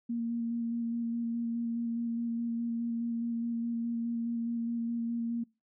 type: tone with vibrato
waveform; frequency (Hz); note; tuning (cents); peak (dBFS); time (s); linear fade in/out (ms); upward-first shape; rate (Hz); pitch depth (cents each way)
sine; 233.1; A#3; 0; -30; 0.09-5.44; 10; square; 4.8; 12
effects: noise-tail reverb RT60 0.3 s tail -26 dB re dry